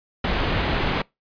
pink low-pass noise, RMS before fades -23 dBFS, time 0.24-1.02 s, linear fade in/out 5 ms, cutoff 3700 Hz, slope 24 dB/octave, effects noise-tail reverb RT60 0.2 s tail -24 dB re dry + resampled to 11025 Hz

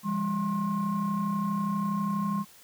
sine tone cluster, 170.8 / 203.1 / 1067 Hz, F3 / G#3 / C6, -38 / -38 / +34 cents, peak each -32 / -27 / -31 dBFS, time 0.03-2.45 s, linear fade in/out 50 ms, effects tanh soft clip ceiling -20 dBFS + white hiss -54 dBFS RMS until 2.63 s

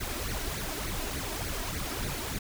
pink noise with flanger, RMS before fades -34 dBFS, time 0-2.39 s, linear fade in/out 10 ms, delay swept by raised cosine 0.46 to 3.16 ms, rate 3.4 Hz, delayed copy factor +0.7, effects none

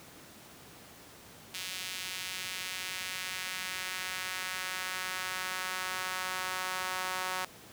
sawtooth tone with high-pass filter sweep, 185 Hz, F#3, in tune, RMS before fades -37 dBFS, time 1.54-7.45 s, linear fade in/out 5 ms, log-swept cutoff 2900 to 1000 Hz, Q 1.2, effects pink hiss -52 dBFS RMS until 7.72 s + high-pass 100 Hz 12 dB/octave

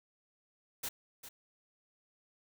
white noise with echo, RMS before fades -38 dBFS, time 0.83-0.89 s, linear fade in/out 10 ms, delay 400 ms, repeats 1, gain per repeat -11 dB, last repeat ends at 1.29 s, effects none

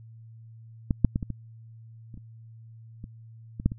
clicks, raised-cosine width 5 ms, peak -11 / -6 / -13 / -19 / -20 / -30 / -30 / -25 / -21 / -8 / -21 dBFS, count 11, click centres 0.908 / 1.047 / 1.159 / 1.228 / 1.303 / 2.142 / 2.175 / 3.041 / 3.599 / 3.66 / 3.719 s, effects added 113 Hz sine -45 dBFS peak until 3.78 s

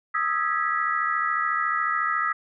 sine chord, E major seventh, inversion third, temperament equal with one note detuned, 1244.5 / 1318.5 / 1661.2 / 1947.2 Hz, D#6 / E6 / G#6 / B6, 0 / 0 / 0 / -25 cents, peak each -26 / -27 / -31 / -28 dBFS, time 0.14-2.33 s, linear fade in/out 10 ms, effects none

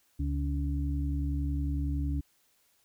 harmonic tone, 70.9 Hz, C#2, 40 cents sharp, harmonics 1 / 2 / 4, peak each -29 / -36 / -36 dBFS, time 0.19-2.21 s, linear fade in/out 10 ms, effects white hiss -69 dBFS RMS until 2.84 s

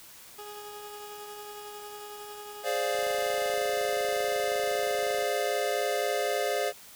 20% pulse tone with tremolo, 415.3 Hz, G#4, in tune, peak -35 dBFS, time 0.38-3.55 s, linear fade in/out 10 ms, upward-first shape triangle, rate 11 Hz, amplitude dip 30%
square chord, D half-diminished seventh, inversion second, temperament equal, 415.3 / 523.3 / 587.3 / 698.5 Hz, Ab4 / C5 / D5 / F5, 0 / 0 / 0 / 0 cents, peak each -33 dBFS, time 2.63-6.73 s, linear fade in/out 50 ms
click train, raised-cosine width 1 ms, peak -34 dBFS, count 59, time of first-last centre 2.95-5.225 s, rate 25.5 Hz
effects white hiss -50 dBFS RMS until 6.95 s

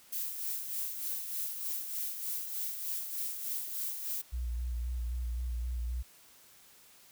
violet noise with tremolo, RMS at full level -35 dBFS, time 0.12-4.22 s, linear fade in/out 10 ms, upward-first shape sine, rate 3.3 Hz, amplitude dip 50%
sine tone with vibrato, 60.3 Hz, B1, 41 cents flat, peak -32 dBFS, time 4.32-6.03 s, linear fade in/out 20 ms, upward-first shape square, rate 3.8 Hz, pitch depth 34 cents each way
effects white hiss -59 dBFS RMS until 7.11 s

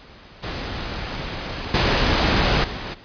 pink noise with level steps, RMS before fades -29 / -18 / -30 dBFS, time 0.42-2.95 s, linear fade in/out 20 ms, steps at 1.74 / 2.64 s, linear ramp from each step 2 ms, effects pink hiss -45 dBFS RMS until 3.04 s + resampled to 11025 Hz

